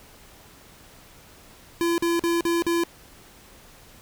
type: tone bursts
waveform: square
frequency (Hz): 339.4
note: F4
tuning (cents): -49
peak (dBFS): -21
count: 5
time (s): 1.81-2.836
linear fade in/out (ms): 0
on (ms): 170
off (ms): 44
effects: pink hiss -50 dBFS RMS until 4.01 s